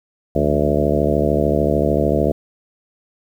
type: harmonic tone with a mistuned harmonic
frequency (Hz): 73.42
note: D2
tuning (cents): 0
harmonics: 1 / 2 / 3 / 4 / 5 / 6 / 7 / 8 / 9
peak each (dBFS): -23 / -23 / -23 / -23 / -23 / -23 / -23 / -23 / -23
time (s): 0.35-2.32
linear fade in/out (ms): 5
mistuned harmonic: 2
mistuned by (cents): +85
effects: 8-bit